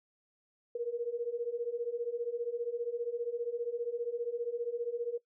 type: beating tone pair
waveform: sine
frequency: 465.2 / 480.2 Hz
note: A#4 / B4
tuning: -4 / -49 cents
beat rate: 15 Hz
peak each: -36 / -35 dBFS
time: 0.75-5.18 s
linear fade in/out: 5 ms
effects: noise-tail reverb RT60 0.1 s tail -19 dB re dry